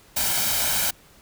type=noise with comb filter; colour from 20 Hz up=white; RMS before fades=-23 dBFS; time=0.16-0.91 s; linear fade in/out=10 ms; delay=1.3 ms; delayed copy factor=+0.6; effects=pink hiss -53 dBFS RMS until 1.21 s